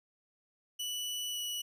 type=tone with pitch glide; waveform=sawtooth; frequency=2960 to 2941 Hz; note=F#7 to F#7; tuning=0 to -11 cents; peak=-32 dBFS; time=0.79-1.62 s; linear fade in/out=10 ms; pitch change=-11 cents; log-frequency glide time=1.31-1.38 s; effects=none